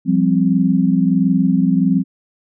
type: chord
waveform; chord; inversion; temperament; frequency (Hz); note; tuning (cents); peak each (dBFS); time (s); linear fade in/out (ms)
sine; F suspended second; none; equal; 174.61 / 196 / 261.6; F3 / G3 / C4; 0 / 0 / 0; -16; 0.05-2.04; 50
effects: none